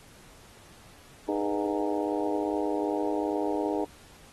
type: harmonic tone with a mistuned harmonic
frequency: 102.5 Hz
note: G#2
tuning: 22 cents flat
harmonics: 3 / 4 / 5 / 6 / 7 / 8 / 9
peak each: -30 / -32 / -34 / -36 / -37 / -38 / -39 dBFS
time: 1.28-3.85 s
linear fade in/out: 10 ms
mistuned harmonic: 5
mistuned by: -83 cents
effects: pink hiss -54 dBFS RMS until 4.32 s + AAC 32 kbps